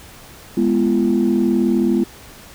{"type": "chord", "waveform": "sine", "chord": "F diminished", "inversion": "first", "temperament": "equal with one note detuned", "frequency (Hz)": [207.7, 246.9, 340.5], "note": ["Ab3", "Cb4", "F4"], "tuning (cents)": [0, 0, -44], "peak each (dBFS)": -17, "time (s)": [0.57, 2.04], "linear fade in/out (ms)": 5, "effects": ["tanh soft clip ceiling -7 dBFS", "pink hiss -41 dBFS RMS until 2.54 s"]}